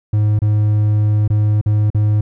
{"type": "tone with dropouts", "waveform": "triangle", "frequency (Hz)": 105.6, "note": "G#2", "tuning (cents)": 29, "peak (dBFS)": -9, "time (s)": [0.13, 2.21], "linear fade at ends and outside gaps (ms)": 5, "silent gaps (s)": [[0.391, 0.418], [1.278, 1.301], [1.613, 1.66], [1.903, 1.946]], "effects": []}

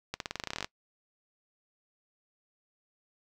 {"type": "accelerating click train", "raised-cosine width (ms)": 0.2, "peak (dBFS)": -16, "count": 15, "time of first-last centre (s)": [0.14, 0.645], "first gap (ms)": 62, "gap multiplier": 0.91, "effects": ["noise-tail reverb RT60 0.1 s tail -22 dB re dry"]}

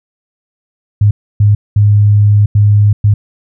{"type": "tone bursts at uneven times", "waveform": "sine", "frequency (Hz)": 103.6, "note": "G#2", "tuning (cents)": -4, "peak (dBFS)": -4, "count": 5, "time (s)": [[1.01, 1.11], [1.4, 1.55], [1.76, 2.46], [2.55, 2.93], [3.04, 3.14]], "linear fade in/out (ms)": 5, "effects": []}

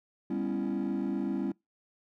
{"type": "chord", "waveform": "triangle", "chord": "C# half-diminished seventh", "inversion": "second", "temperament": "just", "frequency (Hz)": [199.57, 249.5, 277.2, 332.6], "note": ["G3", "B3", "C#4", "E4"], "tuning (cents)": [31, 18, 0, 16], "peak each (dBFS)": [-31, -33, -31, -32], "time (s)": [0.3, 1.52], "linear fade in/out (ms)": 5, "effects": ["noise-tail reverb RT60 0.2 s tail -26 dB re dry", "tanh soft clip ceiling -23 dBFS"]}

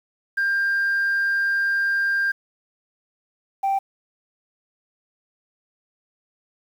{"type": "tone pair in turn", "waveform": "sine", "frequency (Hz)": [1595, 782.9], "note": ["G6", "G5"], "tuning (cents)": [30, -2], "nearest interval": "octave", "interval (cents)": 1232, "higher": "first", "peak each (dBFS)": [-17, -17], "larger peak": "neither", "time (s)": [[0.37, 2.32], [3.63, 3.79]], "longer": "first", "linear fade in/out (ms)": 10, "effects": ["tanh soft clip ceiling -16 dBFS", "8-bit"]}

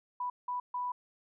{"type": "tone bursts at uneven times", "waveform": "sine", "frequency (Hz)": 987.8, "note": "B5", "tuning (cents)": 0, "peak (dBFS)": -32, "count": 3, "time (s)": [[0.2, 0.3], [0.48, 0.6], [0.74, 0.92]], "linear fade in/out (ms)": 5, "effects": []}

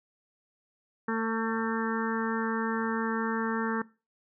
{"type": "harmonic tone", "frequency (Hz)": 224.8, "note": "A3", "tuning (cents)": 37, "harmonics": [1, 2, 4, 5, 6, 7, 8], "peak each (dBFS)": [-30, -33, -36, -37, -38, -38, -39], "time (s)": [1.08, 3.82], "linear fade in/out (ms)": 5, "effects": ["noise-tail reverb RT60 0.3 s tail -20 dB re dry"]}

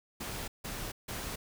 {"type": "noise bursts", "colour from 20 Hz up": "pink", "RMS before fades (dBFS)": -39, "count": 3, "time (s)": [0.2, 1.36], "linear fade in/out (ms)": 10, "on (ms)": 280, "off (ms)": 160, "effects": []}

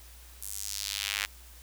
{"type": "tone with high-pass filter sweep", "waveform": "sawtooth", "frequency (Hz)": 100.7, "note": "G2", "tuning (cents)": 47, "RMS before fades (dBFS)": -35, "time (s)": [0.42, 1.26], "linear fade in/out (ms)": 5, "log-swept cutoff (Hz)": [10000, 2000], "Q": 1.5, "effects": ["added 60 Hz sine -50 dBFS peak until 1.62 s", "white hiss -54 dBFS RMS until 1.62 s"]}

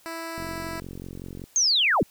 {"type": "tone", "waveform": "10% pulse", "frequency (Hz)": 329.6, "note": "E4", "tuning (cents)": 0, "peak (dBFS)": -24, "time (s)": [0.06, 0.8], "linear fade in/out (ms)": 0}
{"type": "click train", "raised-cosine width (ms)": 3, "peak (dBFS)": -25, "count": 49, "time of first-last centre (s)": [0.38, 1.44], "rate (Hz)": 45.3}
{"type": "linear sweep", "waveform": "sine", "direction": "down", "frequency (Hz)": [6590, 110], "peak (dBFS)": -18, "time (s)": [1.56, 2.03], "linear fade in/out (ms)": 0}
{"effects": ["white hiss -57 dBFS RMS until 2.1 s"]}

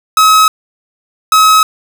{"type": "tone pair in turn", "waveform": "45% pulse", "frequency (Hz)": [1279, 1279], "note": ["D#6", "D#6"], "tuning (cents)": [47, 47], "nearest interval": "unison", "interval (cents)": 0, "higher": "neither", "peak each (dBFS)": -4, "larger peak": "neither", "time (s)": [[0.17, 0.48], [1.32, 1.63]], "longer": "neither", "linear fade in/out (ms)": 2, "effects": []}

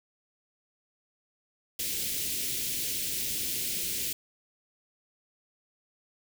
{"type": "band-stop noise", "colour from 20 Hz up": "white", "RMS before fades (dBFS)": -32, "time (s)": [1.79, 4.13], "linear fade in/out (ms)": 5, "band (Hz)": [440, 2300], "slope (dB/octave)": 24, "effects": []}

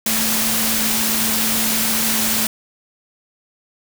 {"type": "tone in noise", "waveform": "sine", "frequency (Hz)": 221.4, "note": "A3", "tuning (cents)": 11, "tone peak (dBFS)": -25, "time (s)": [0.06, 2.47], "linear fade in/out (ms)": 2, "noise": "white", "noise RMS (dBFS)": -19, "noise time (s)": [0.06, 2.47], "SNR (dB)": -9, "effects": []}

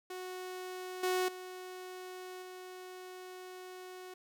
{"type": "tone with level steps", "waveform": "sawtooth", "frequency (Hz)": 368, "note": "F#4", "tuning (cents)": -9, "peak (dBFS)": [-37, -26, -40, -42], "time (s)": [0.1, 4.14], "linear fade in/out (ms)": 5, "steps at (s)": [1.03, 1.28, 2.42], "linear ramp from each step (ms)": 5, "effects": []}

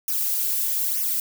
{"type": "noise with flanger", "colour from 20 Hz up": "violet", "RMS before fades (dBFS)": -24, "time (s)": [0.08, 1.2], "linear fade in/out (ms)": 2, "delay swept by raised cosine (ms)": [0.24, 4.24], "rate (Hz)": 1.1, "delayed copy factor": -0.85, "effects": []}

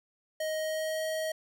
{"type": "tone with pitch glide", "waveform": "square", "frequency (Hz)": [626, 632.9], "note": ["D#5", "D#5"], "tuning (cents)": [10, 29], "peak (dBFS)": -31, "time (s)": [0.4, 1.32], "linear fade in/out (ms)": 5, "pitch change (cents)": 19, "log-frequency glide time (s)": [0.57, 1.05], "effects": []}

